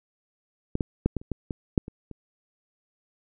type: clicks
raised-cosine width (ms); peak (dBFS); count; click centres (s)
3; -13 / -12 / -8 / -14 / -30 / -15 / -17 / -6 / -24 / -26; 10; 0.754 / 0.808 / 1.06 / 1.167 / 1.215 / 1.317 / 1.508 / 1.778 / 1.881 / 2.113
effects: none